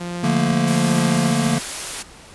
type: tone with tremolo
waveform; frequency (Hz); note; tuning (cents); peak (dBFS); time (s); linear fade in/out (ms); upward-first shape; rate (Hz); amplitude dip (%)
sawtooth; 174.61; F3; 0; -21; 0-1.32; 10; triangle; 1.3; 40
type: chord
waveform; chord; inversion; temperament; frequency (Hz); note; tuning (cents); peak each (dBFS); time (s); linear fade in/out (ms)
square; Bb major seventh; first; just; 145.68 / 174.81 / 218.5 / 233.1; D3 / F3 / A3 / Bb3; -14 / +2 / -12 / 0; -23 / -25 / -25 / -21; 0.23-1.59; 10
type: high-pass noise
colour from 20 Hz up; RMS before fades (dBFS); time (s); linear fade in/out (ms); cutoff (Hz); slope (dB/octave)
white; -28; 0.67-2.03; 10; 270; 24
effects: pink hiss -43 dBFS RMS until 2.34 s + resampled to 24000 Hz